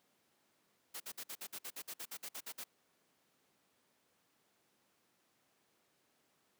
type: noise bursts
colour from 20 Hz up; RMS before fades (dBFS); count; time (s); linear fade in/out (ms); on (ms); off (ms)
white; -45; 15; 0.94-2.641; 10; 63; 54
effects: pink hiss -75 dBFS RMS until 6.59 s + high-pass 200 Hz 12 dB/octave